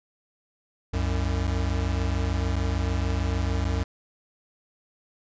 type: tone pair together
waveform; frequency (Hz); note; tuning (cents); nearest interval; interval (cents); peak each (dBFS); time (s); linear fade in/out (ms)
square; 64.4 / 91.08; C2 / F#2; -27 / -27; tritone; 600; -27; 0.93-3.84; 10
effects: resampled to 16000 Hz